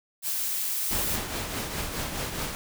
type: noise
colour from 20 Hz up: blue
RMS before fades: -29 dBFS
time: 0.22-1.19 s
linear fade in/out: 50 ms
type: noise with tremolo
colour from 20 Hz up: pink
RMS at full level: -30 dBFS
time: 0.91-2.55 s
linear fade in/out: 0 ms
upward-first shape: triangle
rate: 4.8 Hz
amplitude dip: 50%
effects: none